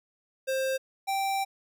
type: tone pair in turn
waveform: square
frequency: 529 / 781.5 Hz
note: C5 / G5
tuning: +19 / -6 cents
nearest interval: perfect fifth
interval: 675 cents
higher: second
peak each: -27 dBFS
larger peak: neither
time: 0.47-0.78 / 1.07-1.45 s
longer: second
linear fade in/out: 20 ms
effects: none